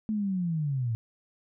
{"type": "linear sweep", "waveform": "sine", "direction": "down", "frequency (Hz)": [220, 109.6], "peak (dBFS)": -26, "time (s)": [0.09, 0.95], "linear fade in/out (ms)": 0, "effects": []}